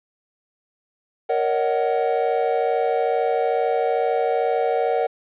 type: chord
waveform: triangle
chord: D# minor seventh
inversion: second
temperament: just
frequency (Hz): 466.7 / 560 / 622.3 / 746.7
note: A#4 / C#5 / D#5 / F#5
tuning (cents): +2 / +18 / 0 / +16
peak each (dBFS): -20 / -24 / -25 / -21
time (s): 1.29-5.07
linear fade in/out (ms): 10
effects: resampled to 8000 Hz + 9-bit